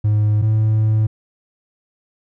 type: tone pair in turn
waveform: triangle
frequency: 105.8 / 108.71 Hz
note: G#2 / A2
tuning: +33 / -20 cents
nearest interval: unison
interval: 47 cents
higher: second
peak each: -10 dBFS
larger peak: neither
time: 0.04-0.42 / 0.42-1.07 s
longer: second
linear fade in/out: 10 ms
effects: tanh soft clip ceiling -6 dBFS